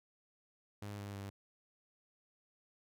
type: tone with pitch steps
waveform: sawtooth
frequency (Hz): 102.7 / 100.99 / 99.32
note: G#2 / G#2 / G2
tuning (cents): -19 / -48 / +23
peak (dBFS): -39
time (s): 0.82-1.3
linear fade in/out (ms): 5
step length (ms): 160
effects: none